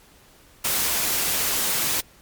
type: noise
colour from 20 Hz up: white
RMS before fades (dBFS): -23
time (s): 0.64-2.01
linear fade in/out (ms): 10
effects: pink hiss -53 dBFS RMS until 2.21 s + MP3 96 kbps